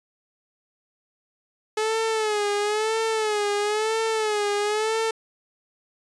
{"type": "tone with vibrato", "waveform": "sawtooth", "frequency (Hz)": 428, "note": "A4", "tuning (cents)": -48, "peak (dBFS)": -18, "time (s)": [1.77, 5.11], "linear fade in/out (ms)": 5, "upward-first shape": "sine", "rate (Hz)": 1, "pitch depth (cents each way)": 79, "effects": ["resampled to 22050 Hz"]}